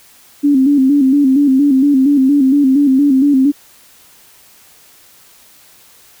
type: tone with vibrato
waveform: sine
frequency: 275.3 Hz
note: C#4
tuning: 12 cents flat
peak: -7 dBFS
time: 0.43-3.52 s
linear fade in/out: 20 ms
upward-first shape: square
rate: 4.3 Hz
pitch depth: 76 cents each way
effects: white hiss -45 dBFS RMS until 6.2 s